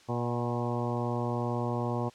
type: harmonic tone with a mistuned harmonic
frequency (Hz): 120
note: B2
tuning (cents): -49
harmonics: 1 / 2 / 3 / 4 / 5 / 6 / 7 / 8 / 9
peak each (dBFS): -32 / -35 / -37 / -38 / -39 / -40 / -40 / -41 / -42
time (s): 0.08-2.1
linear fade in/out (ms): 20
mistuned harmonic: 6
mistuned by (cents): +42
effects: white hiss -57 dBFS RMS until 2.14 s + low-pass 6000 Hz 12 dB/octave